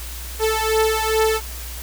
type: beating tone pair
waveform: sawtooth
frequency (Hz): 438.2 / 440.6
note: A4 / A4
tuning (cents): -7 / +2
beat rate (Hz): 2.4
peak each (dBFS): -16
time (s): 0.39-1.41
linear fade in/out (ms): 50
effects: added 60 Hz sine -31 dBFS peak until 1.82 s + white hiss -35 dBFS RMS until 1.82 s